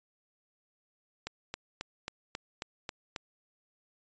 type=click train; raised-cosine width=0.2 ms; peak=-19 dBFS; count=8; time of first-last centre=1.27-3.162 s; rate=3.7 Hz; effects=resampled to 16000 Hz